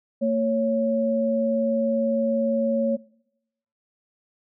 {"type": "tone pair together", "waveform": "sine", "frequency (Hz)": [227.9, 554.4], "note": ["A#3", "C#5"], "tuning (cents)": [-39, 0], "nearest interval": "octave + minor third", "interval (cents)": 1539, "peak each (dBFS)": -22, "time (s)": [0.21, 2.97], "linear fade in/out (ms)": 20, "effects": ["noise-tail reverb RT60 0.8 s tail -22 dB re dry"]}